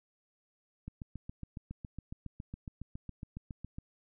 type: click train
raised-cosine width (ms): 5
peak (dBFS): -29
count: 22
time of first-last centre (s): 0.88-3.785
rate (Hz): 7.23
effects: none